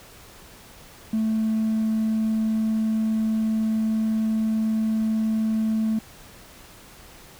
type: tone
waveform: triangle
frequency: 220 Hz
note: A3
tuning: in tune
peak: -17 dBFS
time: 1.13-5.99 s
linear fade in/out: 5 ms
effects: tanh soft clip ceiling -16 dBFS + pink hiss -47 dBFS RMS until 7.39 s